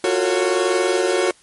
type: chord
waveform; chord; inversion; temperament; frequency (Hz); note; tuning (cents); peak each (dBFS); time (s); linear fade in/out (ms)
40% pulse; Gb major seventh; third; equal with one note detuned; 349.2 / 370 / 454.2 / 554.4; F4 / Gb4 / Bb4 / Db5; 0 / 0 / -45 / 0; -23 / -19 / -22 / -22; 0.04-1.31; 2
effects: white hiss -52 dBFS RMS until 1.42 s + MP3 48 kbps